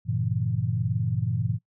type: chord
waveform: sine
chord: G diminished seventh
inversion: none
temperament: equal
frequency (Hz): 98 / 116.54 / 138.59 / 164.81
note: G2 / Bb2 / Db3 / Fb3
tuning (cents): 0 / 0 / 0 / 0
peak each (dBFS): -30 / -26 / -32 / -31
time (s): 0.05-1.59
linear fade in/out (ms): 50
effects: noise-tail reverb RT60 0.1 s tail -21 dB re dry